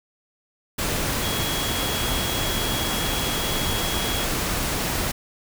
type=tone in noise; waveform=sine; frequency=3322 Hz; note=G#7; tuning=in tune; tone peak=-30 dBFS; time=1.22-4.25 s; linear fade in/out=10 ms; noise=pink; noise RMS=-25 dBFS; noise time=0.78-5.12 s; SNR=-8 dB; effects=none